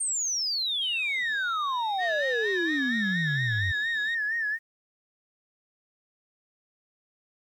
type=exponential sweep; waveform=sine; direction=down; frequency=8870 to 88.1 Hz; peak=-25 dBFS; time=0-3.72 s; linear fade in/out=10 ms
type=tone; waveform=sine; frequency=3729 Hz; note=A#7; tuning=in tune; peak=-35 dBFS; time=0.81-4.15 s; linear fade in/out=10 ms
type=tone with vibrato; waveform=sine; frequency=1770 Hz; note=A6; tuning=10 cents sharp; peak=-25 dBFS; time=1.98-4.59 s; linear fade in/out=50 ms; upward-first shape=sine; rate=4.3 Hz; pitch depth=95 cents each way
effects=tanh soft clip ceiling -20 dBFS + 10-bit